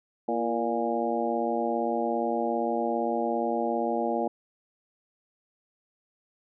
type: harmonic tone with a mistuned harmonic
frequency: 117.5 Hz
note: A#2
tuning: 14 cents sharp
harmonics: 2 / 3 / 4 / 5 / 6 / 7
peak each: -32 / -32 / -32 / -32 / -32 / -32 dBFS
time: 0.28-4.28 s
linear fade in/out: 5 ms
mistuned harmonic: 3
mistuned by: -54 cents
effects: none